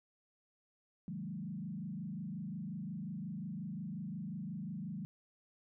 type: tone with frequency modulation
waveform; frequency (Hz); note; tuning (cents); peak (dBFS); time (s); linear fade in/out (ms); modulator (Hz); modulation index
sine; 185; F#3; 0; -39; 1.08-5.05; 0; 25.6; 1.5
effects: none

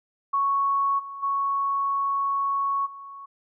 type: tone with level steps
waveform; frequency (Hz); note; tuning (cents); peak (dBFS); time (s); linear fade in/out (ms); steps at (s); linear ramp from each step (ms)
sine; 1108.7; C#6; 0; -20 / -34 / -22 / -38; 0.33-3.26; 10; 0.98 / 1.22 / 2.85; 20
effects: none

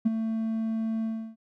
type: tone with ADSR envelope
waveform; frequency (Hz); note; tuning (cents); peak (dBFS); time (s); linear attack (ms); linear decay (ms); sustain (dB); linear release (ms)
triangle; 223.1; A3; +24; -13; 0.05-1.36; 17; 17; -11; 320
effects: tanh soft clip ceiling -15 dBFS

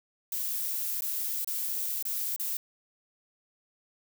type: noise with dropouts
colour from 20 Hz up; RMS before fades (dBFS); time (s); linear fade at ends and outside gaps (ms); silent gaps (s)
violet; -32; 0.32-2.57; 2; 1.008-1.02 / 1.446-1.474 / 2.026-2.052 / 2.362-2.397
effects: none

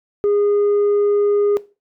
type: tone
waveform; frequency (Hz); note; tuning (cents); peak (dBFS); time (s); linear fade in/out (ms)
sine; 410; G#4; -22; -11; 0.24-1.57; 0
effects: noise-tail reverb RT60 0.3 s tail -20 dB re dry + tanh soft clip ceiling -12 dBFS

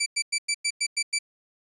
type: tone bursts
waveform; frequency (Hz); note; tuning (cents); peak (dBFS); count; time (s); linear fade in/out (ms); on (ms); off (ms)
15% pulse; 2326; D7; -17; -16; 8; 0-1.189; 10; 62; 99
effects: resampled to 24000 Hz

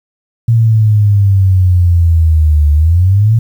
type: exponential two-way sweep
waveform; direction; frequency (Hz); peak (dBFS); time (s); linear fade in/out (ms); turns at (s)
sine; down then up; 116.54 to 73.2 to 116.54; -5; 0.48-3.39; 5; 2.72
effects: 7-bit

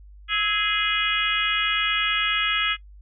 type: harmonic tone with a mistuned harmonic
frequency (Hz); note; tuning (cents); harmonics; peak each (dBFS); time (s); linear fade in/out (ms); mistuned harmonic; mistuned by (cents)
415.3; G#4; 0; 3 / 4 / 5 / 6 / 7 / 8; -28 / -28 / -28 / -28 / -28 / -28; 0.28-2.77; 50; 3; +70
effects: noise-tail reverb RT60 0.1 s tail -19 dB re dry + added 50 Hz sine -43 dBFS peak until 3.01 s

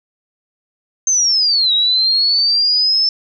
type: linear two-way sweep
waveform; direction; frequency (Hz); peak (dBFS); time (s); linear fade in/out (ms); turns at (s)
sine; down then up; 6330 to 3800 to 5300; -11; 1.07-3.09; 2; 1.73
effects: none

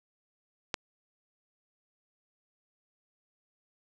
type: click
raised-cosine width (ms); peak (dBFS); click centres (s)
0.2; -12; 0.742
effects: none

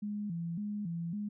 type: tone with vibrato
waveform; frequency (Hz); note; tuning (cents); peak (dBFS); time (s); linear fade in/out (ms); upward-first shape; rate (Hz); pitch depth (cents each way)
sine; 187; F#3; +19; -34; 0.02-1.29; 10; square; 1.8; 180
effects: none

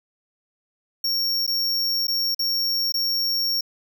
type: tone with dropouts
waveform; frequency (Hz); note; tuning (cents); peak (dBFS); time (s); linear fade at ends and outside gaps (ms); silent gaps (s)
square; 5520; F8; -21; -21; 1.04-3.61; 5; 1.466-1.476 / 2.071-2.081 / 2.347-2.392 / 2.922-2.941
effects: none

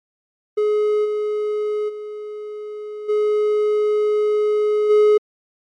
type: tone with level steps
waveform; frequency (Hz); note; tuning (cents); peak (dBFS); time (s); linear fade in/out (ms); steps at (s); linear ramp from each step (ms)
triangle; 421.9; G#4; +27; -13 / -17 / -26 / -13 / -8; 0.57-5.18; 10; 1.04 / 1.88 / 3.08 / 4.89; 20
effects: MP3 48 kbps

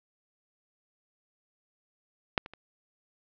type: clicks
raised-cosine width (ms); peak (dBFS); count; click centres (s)
0.3; -7 / -25 / -29; 3; 2.378 / 2.461 / 2.536
effects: low-pass 4000 Hz 12 dB/octave

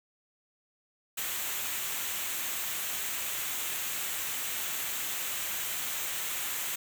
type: noise with comb filter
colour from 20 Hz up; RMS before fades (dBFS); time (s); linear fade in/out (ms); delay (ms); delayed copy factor
white; -34; 1.17-6.76; 10; 0.2; -0.5
effects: none

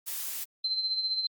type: noise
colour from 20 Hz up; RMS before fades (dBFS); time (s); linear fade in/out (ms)
blue; -35; 0.06-0.45; 20
type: tone with tremolo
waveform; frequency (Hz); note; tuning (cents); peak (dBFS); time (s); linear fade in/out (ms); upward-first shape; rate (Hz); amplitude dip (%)
sine; 4100; C8; -36; -25; 0.64-1.27; 5; sine; 15; 55
effects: Opus 48 kbps

